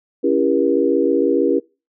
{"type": "chord", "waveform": "sine", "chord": "C# diminished seventh", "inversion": "none", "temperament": "just", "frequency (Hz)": [277.2, 332.6, 399.1, 479], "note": ["C#4", "E4", "G4", "Bb4"], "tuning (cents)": [0, 16, 31, 47], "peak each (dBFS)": -19, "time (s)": [0.23, 1.6], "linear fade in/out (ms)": 20, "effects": ["noise-tail reverb RT60 0.3 s tail -25 dB re dry"]}